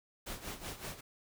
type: noise with tremolo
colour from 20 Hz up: pink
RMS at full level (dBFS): -41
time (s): 0.26-1.01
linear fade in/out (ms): 10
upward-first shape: sine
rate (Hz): 5.3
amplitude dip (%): 75
effects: none